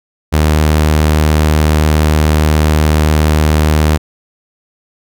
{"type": "tone", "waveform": "sawtooth", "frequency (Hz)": 76.8, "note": "D#2", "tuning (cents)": -22, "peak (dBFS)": -4, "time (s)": [0.32, 3.98], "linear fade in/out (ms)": 20, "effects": []}